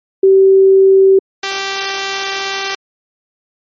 sine / 5% pulse tone pair in turn, 385.5 / 390.7 Hz, G4 / G4, -29 / -6 cents, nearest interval unison, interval 23 cents, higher second, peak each -4 / -6 dBFS, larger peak first, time 0.23-1.19 / 1.43-2.75 s, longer second, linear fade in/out 5 ms, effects MP3 32 kbps

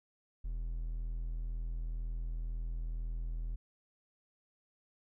triangle tone, 41 Hz, E1, 9 cents flat, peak -33 dBFS, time 0.44-3.56 s, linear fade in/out 10 ms, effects none

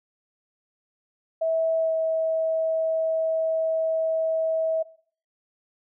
sine tone with pitch glide, 650 to 644.8 Hz, E5 to E5, -24 to -38 cents, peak -21 dBFS, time 1.41-4.83 s, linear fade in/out 10 ms, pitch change -14 cents, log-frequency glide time 1.77-1.92 s, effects noise-tail reverb RT60 0.5 s tail -19 dB re dry

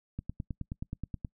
click train, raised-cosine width 5 ms, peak -23 dBFS, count 11, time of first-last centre 0.19-1.248 s, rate 9.45 Hz, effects noise-tail reverb RT60 0.1 s tail -25 dB re dry

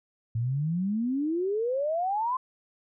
sine exponential sweep, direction up, 110 to 1054 Hz, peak -25 dBFS, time 0.35-2.37 s, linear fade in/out 5 ms, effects none

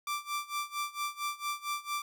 sawtooth tone with tremolo, 1174.7 Hz, D6, in tune, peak -27 dBFS, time 0.07-2.02 s, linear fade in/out 2 ms, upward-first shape sine, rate 4.4 Hz, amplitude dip 90%, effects none

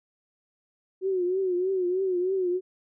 sine tone with vibrato, 369.5 Hz, F#4, 2 cents flat, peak -23 dBFS, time 1.01-2.61 s, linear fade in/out 50 ms, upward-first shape triangle, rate 3.2 Hz, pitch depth 95 cents each way, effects none

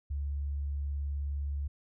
sine tone with vibrato, 71.1 Hz, C#2, 45 cents sharp, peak -31 dBFS, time 0.1-1.68 s, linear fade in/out 10 ms, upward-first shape square, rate 19 Hz, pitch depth 13 cents each way, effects none

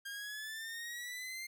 sawtooth exponential sweep, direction up, 1606 to 2110 Hz, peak -38 dBFS, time 0.05-1.47 s, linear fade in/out 10 ms, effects none

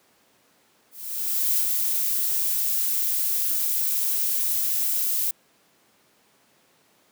violet noise with ADSR envelope, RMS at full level -21 dBFS, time 0.91-5.31 s, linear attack 670 ms, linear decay 44 ms, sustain -3 dB, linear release 4 ms, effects pink hiss -61 dBFS RMS until 7.11 s + high-pass 200 Hz 12 dB/octave

